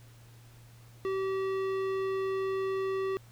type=tone with tanh clipping; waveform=sine; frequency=384.4 Hz; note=G4; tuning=34 cents flat; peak=-31 dBFS; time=1.05-3.17 s; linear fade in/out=0 ms; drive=15 dB; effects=added 117 Hz sine -52 dBFS peak until 3.31 s + pink hiss -60 dBFS RMS until 3.31 s